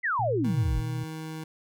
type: exponential sweep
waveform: sine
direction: down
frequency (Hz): 2093 to 40.57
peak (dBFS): -24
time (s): 0.03-0.81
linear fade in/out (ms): 20
type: tone with pitch glide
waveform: sine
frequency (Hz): 116.54 to 123.4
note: A#2 to B2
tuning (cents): 0 to -1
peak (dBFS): -29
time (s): 0.19-1.04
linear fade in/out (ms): 5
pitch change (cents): +99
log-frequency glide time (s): 0.84-0.89
type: tone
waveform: 25% pulse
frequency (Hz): 158.2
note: D#3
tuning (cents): +29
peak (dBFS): -31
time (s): 0.44-1.44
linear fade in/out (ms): 5
effects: none